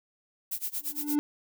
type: noise with tremolo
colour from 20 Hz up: violet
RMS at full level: -31 dBFS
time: 0.51-1.16 s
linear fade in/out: 10 ms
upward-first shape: sine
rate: 8.7 Hz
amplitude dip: 95%
type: tone with exponential growth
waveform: triangle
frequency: 294.4 Hz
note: D4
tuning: 4 cents sharp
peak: -19 dBFS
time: 0.78-1.19 s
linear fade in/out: 0 ms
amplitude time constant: 87 ms
effects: none